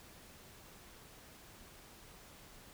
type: silence
effects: pink hiss -57 dBFS RMS until 2.73 s